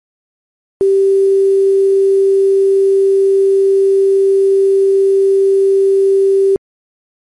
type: tone with quantisation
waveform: sine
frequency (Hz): 390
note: G4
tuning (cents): -9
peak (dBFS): -7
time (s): 0.81-6.56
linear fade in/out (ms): 0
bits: 6
effects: MP3 48 kbps